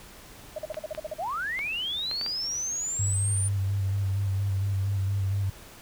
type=tone bursts; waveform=sine; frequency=620 Hz; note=D#5; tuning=6 cents flat; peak=-29 dBFS; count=9; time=0.56-1.138 s; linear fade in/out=5 ms; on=26 ms; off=43 ms
type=clicks; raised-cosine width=0.3 ms; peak=-20 dBFS; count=6; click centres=0.744 / 0.949 / 1.591 / 2.113 / 2.213 / 2.263 s
type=linear sweep; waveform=sine; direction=up; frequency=583 to 9397 Hz; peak=-28 dBFS; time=1.18-3.49 s; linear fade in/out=20 ms
type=tone with vibrato; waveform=sine; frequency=98 Hz; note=G2; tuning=in tune; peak=-24 dBFS; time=2.99-5.5 s; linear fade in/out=5 ms; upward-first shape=square; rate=4.3 Hz; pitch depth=27 cents each way
effects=pink hiss -48 dBFS RMS until 5.81 s